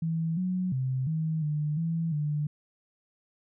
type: tone with pitch steps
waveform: sine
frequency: 163.2 / 183.5 / 130.5 / 158.9 / 150 / 164.8 / 148.9 Hz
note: E3 / F#3 / C3 / D#3 / D3 / E3 / D3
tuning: -17 / -14 / -4 / +37 / +37 / 0 / +24 cents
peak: -26 dBFS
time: 0.02-2.47 s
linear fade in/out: 5 ms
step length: 350 ms
effects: none